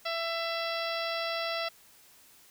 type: harmonic tone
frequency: 667 Hz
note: E5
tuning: 20 cents sharp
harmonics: 1 / 2 / 3 / 4 / 5 / 6 / 7 / 8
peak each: -34 / -37 / -39 / -40 / -41 / -42 / -42 / -43 dBFS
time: 0.05-1.69 s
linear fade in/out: 10 ms
effects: white hiss -58 dBFS RMS until 2.5 s